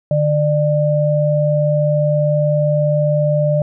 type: tone pair together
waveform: sine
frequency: 149.2 / 596.8 Hz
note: D3 / D5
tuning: +28 / +28 cents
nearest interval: 2 octaves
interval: 2400 cents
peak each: -15 dBFS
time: 0.11-3.62 s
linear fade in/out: 2 ms
effects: none